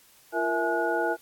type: tone cluster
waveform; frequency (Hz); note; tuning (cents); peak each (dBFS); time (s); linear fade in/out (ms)
sine; 342.9 / 466.5 / 657 / 844 / 1453; F4 / A#4 / E5 / G#5 / F#6; -32 / +1 / -6 / +28 / -32; -30; 0.32-1.17; 50
effects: white hiss -57 dBFS RMS until 1.21 s + AAC 64 kbps